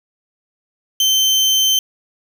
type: tone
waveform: 30% pulse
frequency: 3100 Hz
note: G7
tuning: 20 cents flat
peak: -9 dBFS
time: 1-1.79 s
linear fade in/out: 2 ms
effects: none